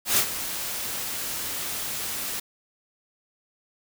white noise with ADSR envelope, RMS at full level -19 dBFS, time 0.05-2.4 s, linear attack 120 ms, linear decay 83 ms, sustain -12 dB, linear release 6 ms, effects none

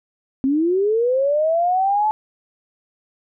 sine linear sweep, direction up, 258.4 to 871 Hz, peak -15 dBFS, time 0.44-2.11 s, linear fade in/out 0 ms, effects none

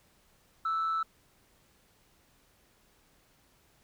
sine tone with amplitude modulation, 1318.5 Hz, E6, in tune, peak -24 dBFS, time 0.65-1.03 s, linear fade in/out 5 ms, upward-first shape sine, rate 165 Hz, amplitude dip 45%, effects tanh soft clip ceiling -25 dBFS + pink hiss -66 dBFS RMS until 3.83 s

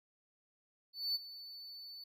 triangle tone with ADSR envelope, 4493 Hz, C#8, 23 cents sharp, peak -30 dBFS, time 0.93-2.04 s, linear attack 220 ms, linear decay 26 ms, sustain -16 dB, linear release 4 ms, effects none

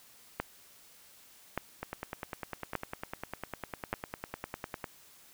two click trains, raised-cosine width 0.5 ms, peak -16 / -21 dBFS, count 4 / 31, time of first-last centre 0.4-3.929 / 1.83-4.842 s, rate 0.85 / 9.96 Hz, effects white hiss -58 dBFS RMS until 5.33 s

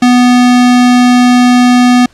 square tone, 246.9 Hz, B3, in tune, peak -4 dBFS, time 0.02-2.06 s, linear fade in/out 5 ms, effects pink hiss -45 dBFS RMS until 2.13 s + low-pass 7000 Hz 12 dB/octave

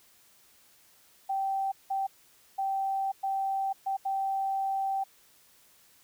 sine tone bursts at uneven times, 778 Hz, G5, 13 cents flat, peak -27 dBFS, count 6, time 1.29-1.72 / 1.9-2.07 / 2.58-3.12 / 3.23-3.73 / 3.86-3.97 / 4.05-5.04 s, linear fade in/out 10 ms, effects white hiss -61 dBFS RMS until 6.03 s

